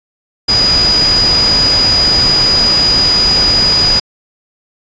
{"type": "tone in noise", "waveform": "sine", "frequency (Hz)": 4923, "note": "D#8", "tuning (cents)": -19, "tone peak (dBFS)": -8, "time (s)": [0.48, 4], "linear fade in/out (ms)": 10, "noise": "pink", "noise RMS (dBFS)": -17, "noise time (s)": [0.48, 4], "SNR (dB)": 6, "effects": ["resampled to 16000 Hz"]}